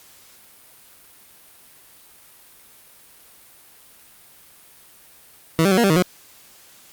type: tone with pitch steps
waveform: 20% pulse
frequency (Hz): 162.5 / 196.7 / 187 / 236 / 196.2 / 157.6 / 181.3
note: E3 / G3 / F#3 / A#3 / G3 / D#3 / F#3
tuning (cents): -24 / +6 / +19 / +22 / +2 / +23 / -35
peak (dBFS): -9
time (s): 5.59-6.024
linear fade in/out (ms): 0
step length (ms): 62
effects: white hiss -49 dBFS RMS until 6.92 s + Opus 48 kbps